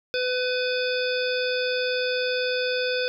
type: harmonic tone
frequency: 502 Hz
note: B4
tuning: 28 cents sharp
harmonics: 1 / 3 / 5 / 7 / 9 / 10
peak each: -25 / -30 / -32 / -33 / -35 / -35 dBFS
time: 0.14-3.08 s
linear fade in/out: 0 ms
effects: 10-bit